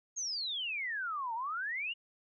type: exponential two-way sweep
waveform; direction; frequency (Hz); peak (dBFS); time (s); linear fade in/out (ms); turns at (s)
sine; down then up; 6645 to 882 to 2942; -34; 0.16-1.94; 20; 1.34
effects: none